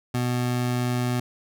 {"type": "tone", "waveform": "25% pulse", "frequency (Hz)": 123.47, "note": "B2", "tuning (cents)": 0, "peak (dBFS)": -19, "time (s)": [0.14, 1.2], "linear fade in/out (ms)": 5, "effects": []}